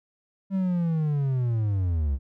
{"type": "linear sweep", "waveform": "triangle", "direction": "down", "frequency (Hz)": [195.7, 64.3], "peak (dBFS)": -20, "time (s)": [0.5, 2.19], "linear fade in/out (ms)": 50, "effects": []}